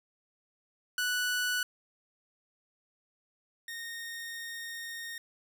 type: tone pair in turn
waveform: sawtooth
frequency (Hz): 1480 / 1849.2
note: F#6 / A#6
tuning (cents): 0 / -14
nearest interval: major third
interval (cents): 386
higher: second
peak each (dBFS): -25 / -35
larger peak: first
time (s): 0.98-1.63 / 3.68-5.18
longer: second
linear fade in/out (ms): 2
effects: none